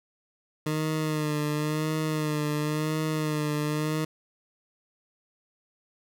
20% pulse tone with vibrato, 153 Hz, D#3, 29 cents flat, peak -21 dBFS, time 0.66-4.05 s, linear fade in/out 5 ms, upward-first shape sine, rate 0.95 Hz, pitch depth 41 cents each way, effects none

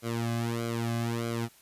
sawtooth tone with flanger, 116.54 Hz, A#2, in tune, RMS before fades -31 dBFS, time 0.02-1.49 s, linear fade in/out 50 ms, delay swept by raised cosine 1.1 to 2.2 ms, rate 1.6 Hz, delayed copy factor -0.95, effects white hiss -58 dBFS RMS until 1.61 s + resampled to 32000 Hz

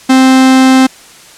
45% pulse tone, 261.6 Hz, C4, in tune, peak -3 dBFS, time 0.09-0.87 s, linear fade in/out 10 ms, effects white hiss -36 dBFS RMS until 1.37 s + low-pass 9000 Hz 12 dB/octave

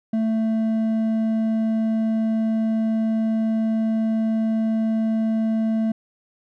sine tone with hard clipping, 221.8 Hz, A3, 14 cents sharp, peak -20 dBFS, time 0.13-5.92 s, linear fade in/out 5 ms, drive 5 dB, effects none

